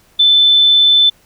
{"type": "tone", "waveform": "sine", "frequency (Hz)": 3522, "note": "A7", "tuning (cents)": 1, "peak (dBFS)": -6, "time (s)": [0.19, 1.1], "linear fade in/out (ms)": 10, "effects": ["pink hiss -51 dBFS RMS until 1.25 s"]}